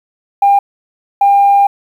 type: tone pair in turn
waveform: sine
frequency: 801 / 801 Hz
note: G5 / G5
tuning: +37 / +37 cents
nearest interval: unison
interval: 0 cents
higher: neither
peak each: -4 dBFS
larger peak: neither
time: 0.42-0.59 / 1.21-1.67 s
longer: second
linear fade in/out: 5 ms
effects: tanh soft clip ceiling -2 dBFS + 7-bit